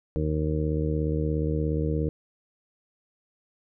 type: harmonic tone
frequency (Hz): 77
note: D#2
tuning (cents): -17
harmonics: 1 / 2 / 3 / 4 / 5 / 6 / 7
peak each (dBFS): -28 / -28 / -38 / -31 / -40 / -31 / -40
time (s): 0.16-2.09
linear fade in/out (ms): 0
effects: none